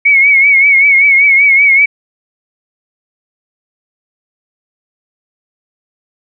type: tone with vibrato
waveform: sine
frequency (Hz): 2217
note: C#7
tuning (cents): 0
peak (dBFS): -4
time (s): 0.05-1.86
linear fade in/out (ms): 10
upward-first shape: triangle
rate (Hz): 5.2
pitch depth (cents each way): 78
effects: none